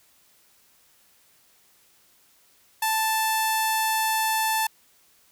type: tone with low-pass filter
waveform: sawtooth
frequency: 880 Hz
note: A5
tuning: in tune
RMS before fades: -24 dBFS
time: 2.82-4.67 s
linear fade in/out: 5 ms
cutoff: 12000 Hz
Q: 3.4
effects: white hiss -60 dBFS RMS until 5.31 s